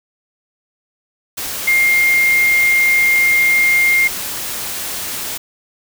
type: tone in noise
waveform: sine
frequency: 2120 Hz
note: C7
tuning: 22 cents sharp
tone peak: -10 dBFS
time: 1.67-4.08 s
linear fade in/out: 10 ms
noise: white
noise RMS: -24 dBFS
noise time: 1.37-5.38 s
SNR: +11 dB
effects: none